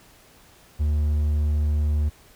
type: tone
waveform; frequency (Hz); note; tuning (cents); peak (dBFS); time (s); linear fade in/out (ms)
triangle; 75; D2; +37; -17; 0.79-2.1; 20
effects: pink hiss -53 dBFS RMS until 2.35 s